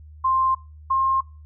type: tone pair in turn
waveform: sine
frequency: 1051 / 1065.1 Hz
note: C6 / C6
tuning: +7 / +30 cents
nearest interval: unison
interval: 23 cents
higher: second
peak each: -17 dBFS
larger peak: neither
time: 0.24-0.55 / 0.9-1.21 s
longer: neither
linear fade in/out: 10 ms
effects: noise-tail reverb RT60 0.3 s tail -21 dB re dry + added 76 Hz sine -41 dBFS peak until 1.45 s